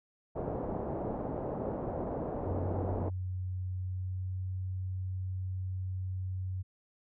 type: low-pass noise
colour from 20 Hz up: white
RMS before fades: -36 dBFS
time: 0.35-3.1 s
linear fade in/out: 20 ms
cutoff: 700 Hz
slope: 24 dB/octave
type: tone with pitch glide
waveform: sine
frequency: 92.2 to 93.22 Hz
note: F#2 to F#2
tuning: -6 to +13 cents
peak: -33 dBFS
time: 2.45-6.63 s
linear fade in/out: 20 ms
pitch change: +19 cents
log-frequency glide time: 3.72-4.49 s
effects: none